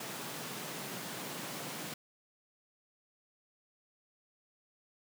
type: high-pass noise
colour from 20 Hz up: pink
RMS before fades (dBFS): -42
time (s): 0-1.94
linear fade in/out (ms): 5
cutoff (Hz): 130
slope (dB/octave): 48
effects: none